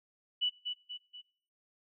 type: tone with echo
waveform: sine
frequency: 2960 Hz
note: F#7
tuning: in tune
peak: -27 dBFS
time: 0.41-0.5 s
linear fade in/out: 20 ms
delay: 240 ms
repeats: 3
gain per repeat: -6 dB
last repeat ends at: 1.22 s
effects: noise-tail reverb RT60 0.5 s tail -22 dB re dry